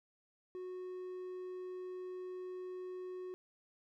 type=tone; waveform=triangle; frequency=366.9 Hz; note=F#4; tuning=15 cents flat; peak=-40 dBFS; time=0.55-3.34 s; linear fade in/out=0 ms; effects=none